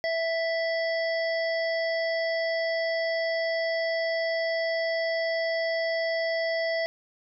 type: harmonic tone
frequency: 659.3 Hz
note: E5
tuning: in tune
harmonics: 1 / 3 / 5 / 7 / 8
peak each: -26 / -31 / -45 / -40 / -40 dBFS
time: 0.04-6.86 s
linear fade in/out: 0 ms
effects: none